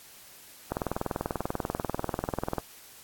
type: click train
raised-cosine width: 1 ms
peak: -14 dBFS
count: 39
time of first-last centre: 0.72-2.583 s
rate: 20.4 Hz
effects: white hiss -51 dBFS RMS until 3.03 s + AAC 64 kbps